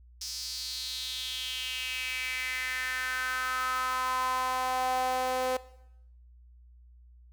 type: tone with high-pass filter sweep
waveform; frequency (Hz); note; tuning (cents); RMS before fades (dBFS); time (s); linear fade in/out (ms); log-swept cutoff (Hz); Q
sawtooth; 256.2; C4; -36; -32; 0.21-5.57; 5; 5300 to 590; 4.6
effects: noise-tail reverb RT60 0.8 s tail -18 dB re dry + added 60 Hz sine -52 dBFS peak until 7.32 s